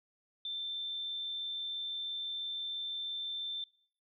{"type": "tone", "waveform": "sine", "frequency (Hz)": 3557, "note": "A7", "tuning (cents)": 18, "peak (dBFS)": -36, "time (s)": [0.45, 3.64], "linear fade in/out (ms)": 2, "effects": ["noise-tail reverb RT60 0.6 s tail -22 dB re dry"]}